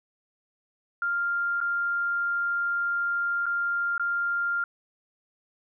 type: tone with dropouts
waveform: sine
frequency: 1396.9 Hz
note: F6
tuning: in tune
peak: -24 dBFS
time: 1.02-4.64 s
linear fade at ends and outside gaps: 2 ms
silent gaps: 1.604-1.612 / 3.458-3.464 / 3.98-3.996 s
effects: none